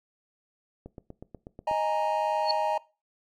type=click train; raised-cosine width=2 ms; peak=-28 dBFS; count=8; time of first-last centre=0.86-1.713 s; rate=8.21 Hz
type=chord; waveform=triangle; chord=D# suspended fourth; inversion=none; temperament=equal; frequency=622.3 / 830.6 / 932.3 Hz; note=D#5 / G#5 / A#5; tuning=0 / 0 / 0 cents; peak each=-27 dBFS; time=1.67-2.78 s; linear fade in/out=5 ms
type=tone with exponential growth; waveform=sine; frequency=4397 Hz; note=C#8; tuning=15 cents flat; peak=-20 dBFS; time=2.43-2.51 s; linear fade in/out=2 ms; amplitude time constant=17 ms
effects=noise-tail reverb RT60 0.3 s tail -20 dB re dry